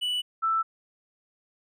triangle / sine tone pair in turn, 2960 / 1324.6 Hz, F#7 / E6, 0 / +8 cents, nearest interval octave + major second, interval 1392 cents, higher first, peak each -24 / -22 dBFS, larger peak second, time 0.01-0.22 / 0.42-0.63 s, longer neither, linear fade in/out 20 ms, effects none

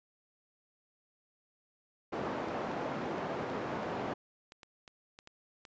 white band-pass noise, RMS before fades -37 dBFS, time 2.12-4.14 s, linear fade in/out 10 ms, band 140 to 790 Hz, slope 12 dB/octave
clicks, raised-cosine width 0.2 ms, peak -33 dBFS, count 11, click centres 2.486 / 2.716 / 3.182 / 3.5 / 3.831 / 4.521 / 4.632 / 4.878 / 5.189 / 5.274 / 5.652 s
effects resampled to 16000 Hz

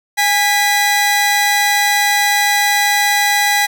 sawtooth tone pair together, 819.2 / 1975.5 Hz, G#5 / B6, -24 / 0 cents, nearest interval octave + minor third, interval 1524 cents, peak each -11 dBFS, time 0.17-3.67 s, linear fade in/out 20 ms, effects none

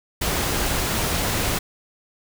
pink noise, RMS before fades -23 dBFS, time 0.21-1.59 s, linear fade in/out 10 ms, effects none

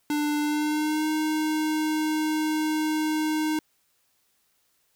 square tone with pitch glide, 296.6 to 309.7 Hz, D4 to D#4, +17 to -8 cents, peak -24 dBFS, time 0.1-3.59 s, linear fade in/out 2 ms, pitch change +75 cents, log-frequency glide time 0.41-1.08 s, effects white hiss -69 dBFS RMS until 4.95 s

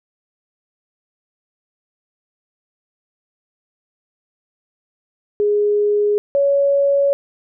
sine tone pair in turn, 414.4 / 560.6 Hz, G#4 / C#5, -4 / +19 cents, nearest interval perfect fourth, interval 523 cents, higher second, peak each -13 / -12 dBFS, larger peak second, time 5.4-6.18 / 6.35-7.13 s, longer neither, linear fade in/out 0 ms, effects none

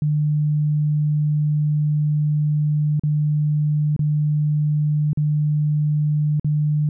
sine tone with dropouts, 150 Hz, D3, 37 cents sharp, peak -16 dBFS, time 0.02-6.89 s, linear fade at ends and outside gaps 2 ms, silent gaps 2.996-3.035 / 3.964-3.992 / 5.132-5.173 / 6.397-6.445 s, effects none

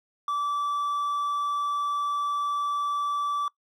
triangle tone, 1159 Hz, D6, 23 cents flat, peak -23 dBFS, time 0.28-3.48 s, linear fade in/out 2 ms, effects noise-tail reverb RT60 0.1 s tail -22 dB re dry

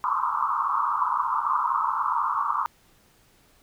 pink band-pass noise, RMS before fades -25 dBFS, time 0.04-2.66 s, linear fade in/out 0 ms, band 920 to 1300 Hz, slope 96 dB/octave, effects pink hiss -60 dBFS RMS until 3.62 s

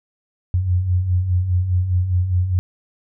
sine beating tone pair, 86.7 / 91.6 Hz, F2 / F#2, -12 / -17 cents, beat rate 4.9 Hz, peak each -24 / -16 dBFS, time 0.54-2.59 s, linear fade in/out 0 ms, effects none

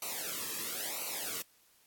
white noise with flanger, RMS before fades -38 dBFS, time 0.02-1.42 s, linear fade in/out 2 ms, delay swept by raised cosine 0.58 to 1.4 ms, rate 0.99 Hz, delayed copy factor -1, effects white hiss -66 dBFS RMS until 1.86 s + AAC 64 kbps

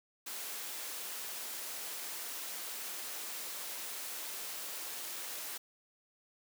white high-pass noise, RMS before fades -42 dBFS, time 0.26-5.58 s, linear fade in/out 10 ms, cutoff 320 Hz, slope 12 dB/octave, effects none

